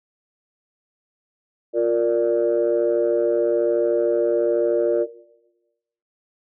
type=chord; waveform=sine; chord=Bb major; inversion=second; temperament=equal with one note detuned; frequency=352.5 / 466.2 / 587.3 Hz; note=F4 / Bb4 / D5; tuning=+16 / 0 / 0 cents; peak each=-20 dBFS; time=1.73-5.07 s; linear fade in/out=50 ms; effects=noise-tail reverb RT60 1.0 s tail -17 dB re dry + tanh soft clip ceiling -10 dBFS